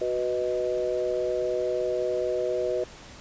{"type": "chord", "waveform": "sine", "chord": "B major", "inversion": "second", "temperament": "equal", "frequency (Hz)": [370, 493.9, 622.3], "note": ["F#4", "B4", "D#5"], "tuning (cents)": [0, 0, 0], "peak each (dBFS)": [-29, -28, -29], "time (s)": [0.01, 2.84], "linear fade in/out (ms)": 5, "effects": ["pink hiss -46 dBFS RMS until 3.2 s", "resampled to 16000 Hz"]}